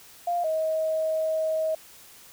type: tone pair in turn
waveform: sine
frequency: 698 / 634 Hz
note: F5 / D#5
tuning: -1 / +32 cents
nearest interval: major second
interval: 167 cents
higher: first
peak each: -23 dBFS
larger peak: neither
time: 0.27-0.44 / 0.44-1.75 s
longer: second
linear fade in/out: 5 ms
effects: white hiss -50 dBFS RMS until 2.32 s